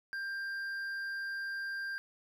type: tone with hard clipping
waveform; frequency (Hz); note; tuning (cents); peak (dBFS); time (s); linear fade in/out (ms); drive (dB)
triangle; 1588; G6; +22; -37; 0.13-1.98; 0; 8
effects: none